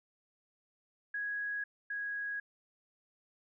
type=tone pair in turn; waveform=sine; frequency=1661.2 / 1655.2 Hz; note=G#6 / G#6; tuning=0 / -6 cents; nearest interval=unison; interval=6 cents; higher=first; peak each=-34 / -35 dBFS; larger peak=first; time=1.14-1.64 / 1.9-2.4 s; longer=neither; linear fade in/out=5 ms; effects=none